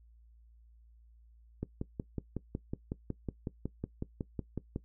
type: click train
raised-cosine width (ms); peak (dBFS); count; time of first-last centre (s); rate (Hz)
3; -22; 18; 1.63-4.761; 5.43
effects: noise-tail reverb RT60 0.1 s tail -18 dB re dry + added 57 Hz sine -57 dBFS peak until 4.84 s